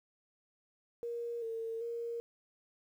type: tone with pitch steps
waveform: sine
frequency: 471.2 / 453.3 / 467.6 Hz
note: A#4 / A#4 / A#4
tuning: +19 / -48 / +5 cents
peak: -36 dBFS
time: 1.03-2.2 s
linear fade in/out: 0 ms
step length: 390 ms
effects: 11-bit